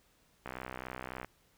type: click train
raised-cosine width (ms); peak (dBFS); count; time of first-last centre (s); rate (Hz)
0.5; -25; 51; 0.46-1.246; 63.6
effects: pink hiss -69 dBFS RMS until 1.57 s